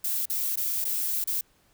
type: noise with dropouts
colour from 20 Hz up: violet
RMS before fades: -28 dBFS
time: 0.04-1.41 s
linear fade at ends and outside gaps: 5 ms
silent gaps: 0.256-0.298 / 0.558-0.572 / 0.844-0.85 / 1.241-1.273 s
effects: pink hiss -64 dBFS RMS until 1.73 s